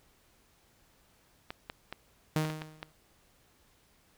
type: clicks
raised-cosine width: 0.3 ms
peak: -22 dBFS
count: 7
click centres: 1.505 / 1.699 / 1.926 / 2.451 / 2.501 / 2.619 / 2.829 s
type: tone with exponential decay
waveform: sawtooth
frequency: 155.56 Hz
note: D#3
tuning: in tune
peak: -21 dBFS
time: 2.36-2.92 s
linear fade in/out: 0 ms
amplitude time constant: 120 ms
effects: pink hiss -66 dBFS RMS until 4.17 s